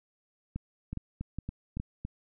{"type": "two click trains", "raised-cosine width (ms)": 5, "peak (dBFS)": [-23, -22], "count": [5, 4], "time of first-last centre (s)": [[0.93, 2.05], [0.56, 1.8]], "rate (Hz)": [3.57, 2.42], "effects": []}